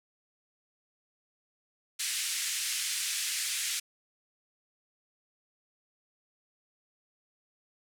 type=band-pass noise; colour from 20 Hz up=white; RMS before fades=-33 dBFS; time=1.99-3.8 s; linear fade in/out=10 ms; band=1800 to 10000 Hz; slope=24 dB/octave; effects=none